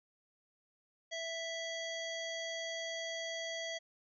harmonic tone, 659.3 Hz, E5, in tune, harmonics 1 / 3 / 5 / 7 / 9 / 10, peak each -42 / -43 / -44 / -50 / -51 / -53 dBFS, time 1.11-3.79 s, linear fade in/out 20 ms, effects none

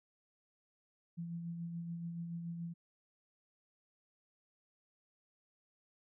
sine tone with tremolo, 169.3 Hz, E3, 46 cents sharp, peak -38 dBFS, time 1.17-2.74 s, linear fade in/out 20 ms, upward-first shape sine, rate 7 Hz, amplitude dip 35%, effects none

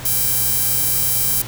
sawtooth tone with high-pass filter, 784 Hz, G5, in tune, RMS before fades -18 dBFS, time 0.05-1.42 s, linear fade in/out 5 ms, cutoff 12000 Hz, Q 0.53, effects added 120 Hz sine -33 dBFS peak until 1.47 s + pink hiss -33 dBFS RMS until 1.47 s

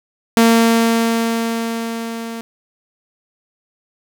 sawtooth tone with level ramp, 229 Hz, A#3, 31 cents flat, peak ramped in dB -4 to -22 dBFS, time 0.37-2.41 s, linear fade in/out 0 ms, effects none

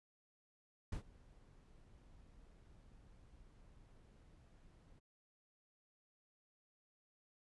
brown noise with ADSR envelope, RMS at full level -40 dBFS, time 0.92-5 s, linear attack 6 ms, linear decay 96 ms, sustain -23 dB, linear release 21 ms, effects resampled to 24000 Hz

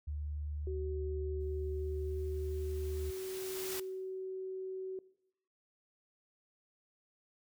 sine tone with pitch glide, 74.1 to 75.22 Hz, D2 to D2, +16 to +42 cents, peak -36 dBFS, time 0.07-3.11 s, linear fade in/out 10 ms, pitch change +26 cents, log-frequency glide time 0.27-2.71 s
sine tone, 377.3 Hz, F#4, 34 cents sharp, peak -38 dBFS, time 0.67-4.99 s, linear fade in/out 2 ms
white noise with exponential growth, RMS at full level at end -40 dBFS, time 1.4-3.8 s, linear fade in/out 5 ms, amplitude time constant 520 ms
effects noise-tail reverb RT60 0.8 s tail -20 dB re dry

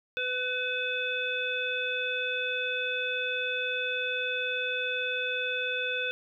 harmonic tone with a mistuned harmonic, 501 Hz, B4, 25 cents sharp, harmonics 1 / 3 / 5 / 7, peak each -35 / -33 / -32 / -36 dBFS, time 0.17-6.11 s, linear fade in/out 0 ms, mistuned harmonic 5, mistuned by +38 cents, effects 11-bit

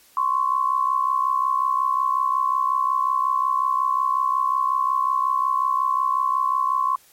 sine tone pair together, 1043.2 / 1108.7 Hz, C6 / C#6, -5 / 0 cents, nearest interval minor second, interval 105 cents, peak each -21 dBFS, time 0.17-6.96 s, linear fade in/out 2 ms, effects white hiss -54 dBFS RMS until 7.12 s + MP3 64 kbps

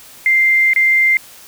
sine tone with dropouts, 2093 Hz, C7, in tune, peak -9 dBFS, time 0.26-1.17 s, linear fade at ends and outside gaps 1 ms, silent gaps 0.734-0.761 s, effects white hiss -40 dBFS RMS until 1.47 s

